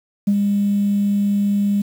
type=tone with ADSR envelope; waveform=sine; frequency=202.5 Hz; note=G#3; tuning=43 cents flat; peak=-10 dBFS; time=0.27-1.82 s; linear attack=10 ms; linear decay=59 ms; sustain=-4 dB; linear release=8 ms; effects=tanh soft clip ceiling -9 dBFS + 7-bit